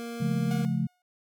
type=tone; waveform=25% pulse; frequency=234.1 Hz; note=A#3; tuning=8 cents sharp; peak=-31 dBFS; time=0-0.65 s; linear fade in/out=0 ms
type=chord; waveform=sine; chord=Db augmented; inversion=none; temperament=just; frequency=138.59 / 173.24 / 216.5 Hz; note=Db3 / F3 / A3; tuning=0 / -14 / -28 cents; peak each=-29 dBFS; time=0.2-0.87 s; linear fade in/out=10 ms
type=tone with exponential decay; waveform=sawtooth; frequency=723 Hz; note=F#5; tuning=40 cents flat; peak=-32 dBFS; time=0.51-1.02 s; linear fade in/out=1 ms; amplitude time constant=110 ms
effects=none